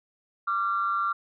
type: tone pair together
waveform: sine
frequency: 1174.7 / 1373.7 Hz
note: D6 / F6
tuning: 0 / -29 cents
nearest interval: minor third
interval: 271 cents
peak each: -26 dBFS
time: 0.47-1.13 s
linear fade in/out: 10 ms
effects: tanh soft clip ceiling -16 dBFS